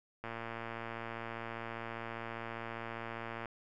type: click train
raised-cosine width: 0.5 ms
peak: -26 dBFS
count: 371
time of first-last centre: 0.24-3.457 s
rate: 115 Hz
effects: none